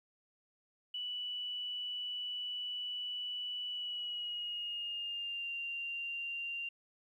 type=tone with pitch glide; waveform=sine; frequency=2960 to 2778 Hz; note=F#7 to F7; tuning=0 to -10 cents; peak=-37 dBFS; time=0.94-6.69 s; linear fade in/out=5 ms; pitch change=-110 cents; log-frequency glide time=3.69-5.51 s; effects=12-bit